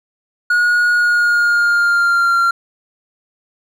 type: tone with pitch glide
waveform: triangle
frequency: 1446 to 1379.1 Hz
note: F#6 to F6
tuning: -40 to -22 cents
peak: -9 dBFS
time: 0.5-2.51 s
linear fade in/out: 5 ms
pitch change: -82 cents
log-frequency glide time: 0.93-2.39 s
effects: none